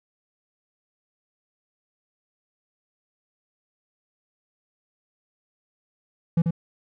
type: tone with echo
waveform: triangle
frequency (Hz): 167.1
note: E3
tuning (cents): +24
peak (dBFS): -14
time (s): 6.37-6.42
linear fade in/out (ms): 5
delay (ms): 88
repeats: 1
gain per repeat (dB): -4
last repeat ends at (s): 6.508
effects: none